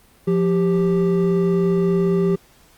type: tone pair together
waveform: triangle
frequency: 174.72 / 393.1 Hz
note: F3 / G4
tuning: +1 / +5 cents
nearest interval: octave + major second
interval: 1404 cents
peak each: -16 dBFS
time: 0.27-2.36 s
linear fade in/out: 10 ms
effects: pink hiss -53 dBFS RMS until 2.77 s + Opus 32 kbps